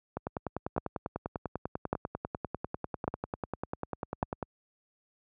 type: two click trains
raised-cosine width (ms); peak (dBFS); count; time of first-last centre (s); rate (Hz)
1; -14 / -19; 4 / 44; 0.78-4.228 / 0.17-4.427; 0.87 / 10.1
effects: high-pass 60 Hz 12 dB/octave